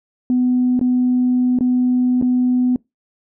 sine tone with dropouts, 250 Hz, B3, 21 cents sharp, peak -12 dBFS, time 0.3-2.76 s, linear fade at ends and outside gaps 1 ms, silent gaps 0.793-0.812 / 1.588-1.608 / 2.214-2.224 s, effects noise-tail reverb RT60 0.2 s tail -25 dB re dry + tanh soft clip ceiling -8 dBFS

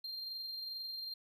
triangle tone with amplitude modulation, 4186 Hz, C8, in tune, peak -38 dBFS, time 0.04-1.14 s, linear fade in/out 5 ms, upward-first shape sine, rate 22.4 Hz, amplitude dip 30%, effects none

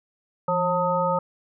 harmonic tone with a mistuned harmonic, 179.6 Hz, F3, 49 cents sharp, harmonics 1 / 3 / 5 / 7, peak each -29 / -24 / -25 / -26 dBFS, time 0.48-1.19 s, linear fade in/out 5 ms, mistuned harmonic 1, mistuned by -95 cents, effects none

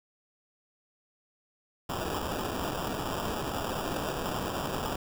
blue noise with sample-and-hold, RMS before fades -33 dBFS, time 1.89-4.96 s, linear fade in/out 5 ms, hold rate 2100 Hz, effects none

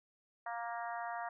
harmonic tone, 234.1 Hz, A#3, 8 cents sharp, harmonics 3 / 4 / 5 / 6 / 7 / 8, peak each -41 / -44 / -47 / -49 / -50 / -50 dBFS, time 0.46-1.29 s, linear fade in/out 5 ms, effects none

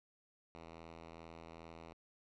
5% pulse tone, 82.41 Hz, E2, in tune, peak -40 dBFS, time 0.55-1.93 s, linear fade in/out 0 ms, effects low-pass 4000 Hz 12 dB/octave

